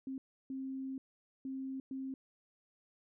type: tone bursts at uneven times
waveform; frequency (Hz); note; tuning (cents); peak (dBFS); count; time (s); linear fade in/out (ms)
sine; 265.9; C4; +28; -38; 4; 0.07-0.18 / 0.5-0.98 / 1.45-1.8 / 1.91-2.14; 2
effects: none